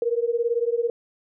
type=beating tone pair; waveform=sine; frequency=462.7 / 480.7 Hz; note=A#4 / B4; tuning=-13 / -47 cents; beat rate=18 Hz; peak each=-23 / -24 dBFS; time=0.02-0.9 s; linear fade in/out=2 ms; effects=none